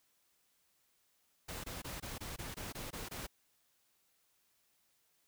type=noise bursts; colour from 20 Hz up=pink; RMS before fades=-44 dBFS; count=10; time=1.48-3.269 s; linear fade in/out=10 ms; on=160 ms; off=21 ms; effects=white hiss -75 dBFS RMS until 5.27 s